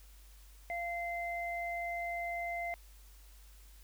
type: tone pair together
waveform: sine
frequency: 691 / 2074 Hz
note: F5 / C7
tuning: -19 / -16 cents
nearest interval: octave + perfect fifth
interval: 1903 cents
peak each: -37 / -39 dBFS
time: 0.7-2.74 s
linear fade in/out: 0 ms
effects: added 50 Hz sine -54 dBFS peak until 3.83 s + white hiss -63 dBFS RMS until 3.83 s